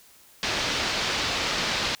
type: low-pass noise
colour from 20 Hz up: white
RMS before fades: -27 dBFS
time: 0.43-1.95 s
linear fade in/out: 0 ms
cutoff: 5000 Hz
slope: 24 dB/octave
effects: white hiss -54 dBFS RMS until 2 s